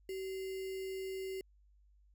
sine tone with sample-and-hold, 381.2 Hz, G4, 48 cents flat, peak -38 dBFS, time 0.09-1.41 s, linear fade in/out 2 ms, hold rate 2450 Hz, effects added 50 Hz sine -63 dBFS peak until 2.14 s

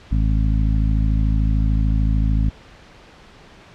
harmonic tone, 53.5 Hz, A1, 48 cents flat, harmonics 1 / 2 / 3 / 4 / 5, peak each -16 / -22 / -26 / -28 / -30 dBFS, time 0.11-2.5 s, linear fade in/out 10 ms, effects pink hiss -45 dBFS RMS until 3.74 s + low-pass 4000 Hz 12 dB/octave

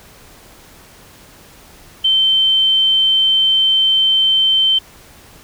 sine tone, 3100 Hz, G7, 20 cents flat, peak -10 dBFS, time 2.04-4.79 s, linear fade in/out 10 ms, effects pink hiss -43 dBFS RMS until 5.43 s

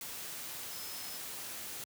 sine tone in noise, 5170 Hz, E8, 34 cents flat, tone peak -49 dBFS, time 0.71-1.17 s, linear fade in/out 2 ms, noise white, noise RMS -43 dBFS, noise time 0.01-1.84 s, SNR -9 dB, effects high-pass 80 Hz 12 dB/octave

